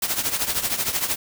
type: noise with tremolo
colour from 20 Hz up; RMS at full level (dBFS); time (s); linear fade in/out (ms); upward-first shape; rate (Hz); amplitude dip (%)
white; -21; 0.02-1.16; 5; triangle; 13; 80
effects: none